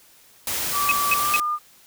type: noise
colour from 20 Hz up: white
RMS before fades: -26 dBFS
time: 0.47-1.4 s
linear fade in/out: 2 ms
type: tone with pitch glide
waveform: sine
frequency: 1157 to 1210.3 Hz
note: D6 to D#6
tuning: -26 to -48 cents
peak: -21 dBFS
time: 0.72-1.59 s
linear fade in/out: 50 ms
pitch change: +78 cents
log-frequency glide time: 1.13-1.42 s
type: tone bursts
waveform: sine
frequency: 2554 Hz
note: D#7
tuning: 45 cents sharp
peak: -16 dBFS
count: 3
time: 0.89-1.362 s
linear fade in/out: 0 ms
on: 24 ms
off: 200 ms
effects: white hiss -53 dBFS RMS until 1.86 s